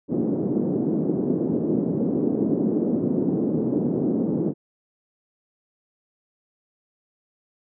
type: band-pass noise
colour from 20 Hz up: white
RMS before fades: -23 dBFS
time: 0.08-4.54 s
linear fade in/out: 50 ms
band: 170 to 360 Hz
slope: 24 dB/octave
effects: none